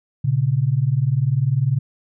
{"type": "tone pair together", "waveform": "sine", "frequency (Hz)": [119.87, 140], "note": ["A#2", "C#3"], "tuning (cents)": [49, 18], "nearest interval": "minor third", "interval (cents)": 269, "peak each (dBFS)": [-19, -18], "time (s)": [0.24, 1.79], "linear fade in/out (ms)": 10, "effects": []}